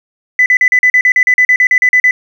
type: tone bursts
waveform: sine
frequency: 2000 Hz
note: B6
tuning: 21 cents sharp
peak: -4 dBFS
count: 16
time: 0.39-2.11 s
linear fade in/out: 2 ms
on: 70 ms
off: 40 ms
effects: tanh soft clip ceiling 0 dBFS + 7-bit